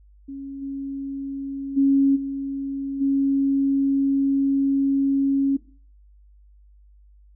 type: tone with level steps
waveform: sine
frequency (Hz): 274.8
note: C#4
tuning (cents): -15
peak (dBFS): -31 / -27 / -14 / -25 / -17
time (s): 0.28-5.57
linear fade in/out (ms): 10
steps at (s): 0.61 / 1.76 / 2.15 / 3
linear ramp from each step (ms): 20
effects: noise-tail reverb RT60 0.4 s tail -17 dB re dry + added 50 Hz sine -49 dBFS peak until 7.35 s